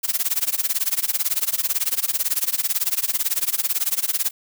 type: noise with tremolo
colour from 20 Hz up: blue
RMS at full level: -19 dBFS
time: 0.03-4.31 s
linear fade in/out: 20 ms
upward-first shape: sine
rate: 18 Hz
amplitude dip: 95%
effects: none